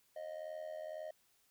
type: tone with amplitude modulation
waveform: triangle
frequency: 623 Hz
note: D#5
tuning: 2 cents sharp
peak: -37 dBFS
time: 0.16-1.11 s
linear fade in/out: 5 ms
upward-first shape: sine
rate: 81.9 Hz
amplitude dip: 75%
effects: white hiss -73 dBFS RMS until 1.5 s